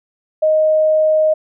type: tone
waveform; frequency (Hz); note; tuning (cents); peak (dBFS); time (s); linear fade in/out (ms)
sine; 623; D#5; +2; -10; 0.42-1.34; 10
effects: none